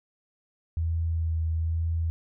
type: tone with vibrato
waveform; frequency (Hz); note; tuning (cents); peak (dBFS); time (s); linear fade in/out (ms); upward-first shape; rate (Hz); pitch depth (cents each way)
sine; 81.7; E2; -15; -24; 0.77-2.1; 0; sine; 1.1; 18
effects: none